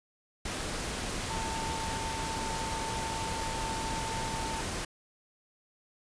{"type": "tone in noise", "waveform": "sine", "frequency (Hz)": 895, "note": "A5", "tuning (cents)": 29, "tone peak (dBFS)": -36, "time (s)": [1.3, 4.61], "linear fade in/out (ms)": 5, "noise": "pink", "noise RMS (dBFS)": -35, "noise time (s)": [0.45, 4.85], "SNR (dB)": -4, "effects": ["resampled to 22050 Hz"]}